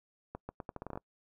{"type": "accelerating click train", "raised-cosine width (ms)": 1, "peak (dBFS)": -26, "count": 11, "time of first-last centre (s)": [0.35, 0.975], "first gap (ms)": 140, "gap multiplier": 0.8, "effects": ["noise-tail reverb RT60 0.1 s tail -26 dB re dry"]}